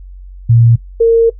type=tone pair in turn; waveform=sine; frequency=116.54 / 458.7 Hz; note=A#2 / A#4; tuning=0 / -28 cents; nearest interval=2 octaves; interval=2372 cents; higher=second; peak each=-4 dBFS; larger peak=neither; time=0.49-0.76 / 1-1.3 s; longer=second; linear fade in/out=10 ms; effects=noise-tail reverb RT60 0.1 s tail -19 dB re dry + added 46 Hz sine -29 dBFS peak until 1.39 s

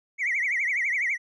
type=tone with vibrato; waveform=triangle; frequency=2093 Hz; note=C7; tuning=in tune; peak=-20 dBFS; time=0.18-1.18 s; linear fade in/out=50 ms; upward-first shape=triangle; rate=12 Hz; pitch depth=210 cents each way; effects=tanh soft clip ceiling -20 dBFS + resampled to 22050 Hz

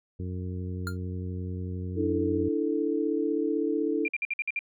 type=harmonic tone; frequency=91.3 Hz; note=F#2; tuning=23 cents flat; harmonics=1 / 2 / 3 / 4 / 5; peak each=-32 / -38 / -42 / -44 / -46 dBFS; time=0.19-2.49 s; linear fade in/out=10 ms
type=tone with exponential decay; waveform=square; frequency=1400 Hz; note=F6; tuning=4 cents sharp; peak=-29 dBFS; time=0.87-0.97 s; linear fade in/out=1 ms; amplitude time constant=21 ms
type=chord; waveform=sine; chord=D suspended second; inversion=none; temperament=equal; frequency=293.7 / 329.6 / 440 Hz; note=D4 / E4 / A4; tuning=0 / 0 / 0 cents; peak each=-29 dBFS; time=1.95-4.09 s; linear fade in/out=50 ms
type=tone bursts; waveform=sine; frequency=2385 Hz; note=D7; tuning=26 cents sharp; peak=-26 dBFS; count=7; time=4.05-4.591 s; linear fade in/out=2 ms; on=31 ms; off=54 ms
effects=none

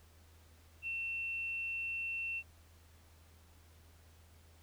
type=tone; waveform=sine; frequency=2700 Hz; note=E7; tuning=41 cents sharp; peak=-36 dBFS; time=0.82-2.43 s; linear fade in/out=50 ms; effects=added 81 Hz sine -60 dBFS peak until 4.62 s + pink hiss -66 dBFS RMS until 4.62 s

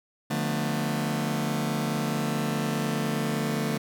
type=chord; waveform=sawtooth; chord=B half-diminished seventh; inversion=first; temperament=just; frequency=148.16 / 177.8 / 222.2 / 246.9 Hz; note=D3 / F3 / A3 / B3; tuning=+16 / +31 / +17 / 0 cents; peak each=-26 / -30 / -25 / -31 dBFS; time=0.3-3.78 s; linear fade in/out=10 ms; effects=none

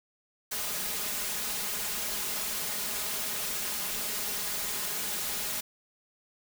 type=noise with comb filter; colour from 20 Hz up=white; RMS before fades=-33 dBFS; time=0.51-5.61 s; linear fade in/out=10 ms; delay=4.8 ms; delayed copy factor=+0.7; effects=none

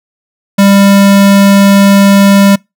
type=tone; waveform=square; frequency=198.5 Hz; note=G3; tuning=22 cents sharp; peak=-3 dBFS; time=0.58-2.56 s; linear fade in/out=10 ms; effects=noise-tail reverb RT60 0.2 s tail -26 dB re dry

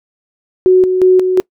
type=tone with tremolo; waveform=sine; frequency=370 Hz; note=F#4; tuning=in tune; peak=-4 dBFS; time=0.66-1.4 s; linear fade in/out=0 ms; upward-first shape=square; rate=2.8 Hz; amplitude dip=50%; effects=noise-tail reverb RT60 0.1 s tail -25 dB re dry

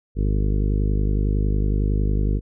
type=harmonic tone; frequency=50.9 Hz; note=G#1; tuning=34 cents flat; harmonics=1 / 2 / 3 / 4 / 5 / 6 / 7 / 8 / 9; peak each=-19 / -25 / -29 / -31 / -33 / -35 / -36 / -37 / -38 dBFS; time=0.15-2.41 s; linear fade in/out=50 ms; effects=none

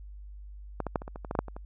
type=clicks; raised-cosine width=1 ms; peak=-16 / -18 / -12 / -26 / -26 / -26 / -25 / -18 / -16 / -10 / -27 / -27 dBFS; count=12; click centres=0.803 / 0.867 / 0.958 / 1.019 / 1.079 / 1.159 / 1.248 / 1.311 / 1.352 / 1.39 / 1.483 / 1.565 s; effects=added 50 Hz sine -42 dBFS peak until 1.65 s

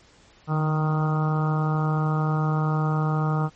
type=harmonic tone with a mistuned harmonic; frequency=155.56 Hz; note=D#3; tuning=in tune; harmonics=1 / 2 / 3 / 4 / 5 / 6 / 7 / 8 / 9; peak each=-21 / -34 / -34 / -39 / -33 / -37 / -38 / -32 / -40 dBFS; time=0.47-3.5 s; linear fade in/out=50 ms; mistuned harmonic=1; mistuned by=-26 cents; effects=pink hiss -55 dBFS RMS until 3.55 s + MP3 32 kbps

